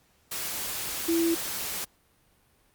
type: tone in noise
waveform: sine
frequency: 333.7 Hz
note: E4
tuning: 21 cents sharp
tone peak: -22 dBFS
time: 1.08-1.35 s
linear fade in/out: 10 ms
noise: white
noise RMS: -33 dBFS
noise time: 0.31-1.85 s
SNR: +8 dB
effects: pink hiss -65 dBFS RMS until 2.74 s + Opus 48 kbps